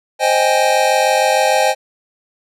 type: chord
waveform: square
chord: Ab major seventh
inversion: first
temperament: equal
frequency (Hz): 523.3 / 622.3 / 784 / 830.6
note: C5 / Eb5 / G5 / Ab5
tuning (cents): 0 / 0 / 0 / 0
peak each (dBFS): -18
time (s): 0.19-1.75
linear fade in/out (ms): 50
effects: low-pass 11000 Hz 12 dB/octave